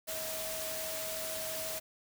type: tone in noise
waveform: sine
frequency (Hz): 638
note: D#5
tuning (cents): +43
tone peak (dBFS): -41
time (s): 0.07-1.8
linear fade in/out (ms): 20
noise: white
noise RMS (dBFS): -39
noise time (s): 0.07-1.8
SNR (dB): -5
effects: none